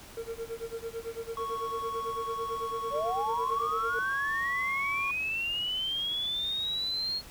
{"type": "tone with tremolo", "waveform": "triangle", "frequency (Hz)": 458.2, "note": "A#4", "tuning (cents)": -30, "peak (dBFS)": -30, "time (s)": [0.17, 3.99], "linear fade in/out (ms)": 2, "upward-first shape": "sine", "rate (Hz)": 9, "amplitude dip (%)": 95}
{"type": "tone", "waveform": "triangle", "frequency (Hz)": 1108.7, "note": "C#6", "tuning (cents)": 0, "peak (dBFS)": -31, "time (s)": [1.37, 5.11], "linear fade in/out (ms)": 2}
{"type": "linear sweep", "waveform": "sine", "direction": "up", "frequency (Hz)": [543, 4300], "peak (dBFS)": -29, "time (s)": [2.9, 7.22], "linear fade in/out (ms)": 50}
{"effects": ["pink hiss -49 dBFS RMS until 7.3 s"]}